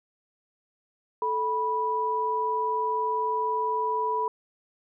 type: tone pair together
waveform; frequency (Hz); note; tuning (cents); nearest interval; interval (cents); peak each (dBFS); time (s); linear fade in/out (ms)
sine; 437 / 981; A4 / B5; -12 / -12; octave + major second; 1400; -30 / -25; 1.22-4.28; 2
effects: none